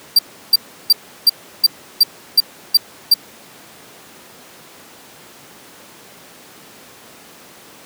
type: tone bursts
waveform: 45% pulse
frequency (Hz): 4704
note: D8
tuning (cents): +2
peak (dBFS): -5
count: 9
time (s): 0.16-3.141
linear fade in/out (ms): 5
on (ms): 29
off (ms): 340
effects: pink hiss -41 dBFS RMS until 7.85 s + high-pass 200 Hz 12 dB/octave